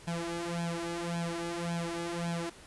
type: tone with flanger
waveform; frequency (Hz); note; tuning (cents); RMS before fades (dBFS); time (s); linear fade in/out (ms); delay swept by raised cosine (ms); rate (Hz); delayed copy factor
sawtooth; 170; F3; -46; -35; 0.07-2.5; 10; 1.2 to 3.5; 1.8; +0.95
effects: pink hiss -53 dBFS RMS until 2.66 s + resampled to 24000 Hz